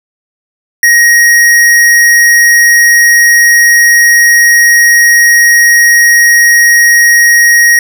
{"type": "tone", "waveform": "square", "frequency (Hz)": 1884, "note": "A#6", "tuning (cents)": 18, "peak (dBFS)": -3, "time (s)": [0.83, 7.79], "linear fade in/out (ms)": 2, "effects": []}